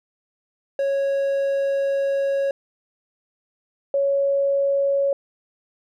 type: tone pair in turn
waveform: triangle / sine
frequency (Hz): 552 / 556.2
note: C#5 / C#5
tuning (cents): -7 / +6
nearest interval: unison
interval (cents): 13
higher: second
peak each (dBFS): -17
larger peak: neither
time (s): 0.79-2.51 / 3.94-5.13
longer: first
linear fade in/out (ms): 2
effects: none